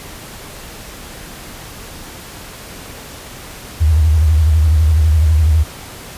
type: tone with vibrato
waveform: sine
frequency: 78.2 Hz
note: D#2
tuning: 9 cents sharp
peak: -8 dBFS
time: 3.8-5.64 s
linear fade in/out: 20 ms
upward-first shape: sine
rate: 12 Hz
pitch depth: 100 cents each way
effects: pink hiss -33 dBFS RMS until 6.17 s + resampled to 32000 Hz